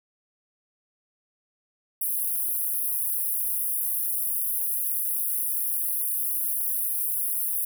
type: high-pass noise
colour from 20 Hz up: pink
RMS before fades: -27 dBFS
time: 2.01-7.65 s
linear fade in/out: 5 ms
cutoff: 10000 Hz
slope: 96 dB/octave
effects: none